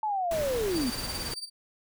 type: linear sweep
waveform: sine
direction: down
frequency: 880 to 228.1 Hz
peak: -26 dBFS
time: 0.03-0.9 s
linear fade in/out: 2 ms
type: noise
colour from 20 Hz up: pink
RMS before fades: -36 dBFS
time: 0.31-1.34 s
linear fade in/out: 2 ms
type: tone with tremolo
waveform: 35% pulse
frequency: 4638 Hz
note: D8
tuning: 22 cents flat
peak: -31 dBFS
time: 0.7-1.5 s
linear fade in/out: 50 ms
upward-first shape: sine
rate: 18 Hz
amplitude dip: 80%
effects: none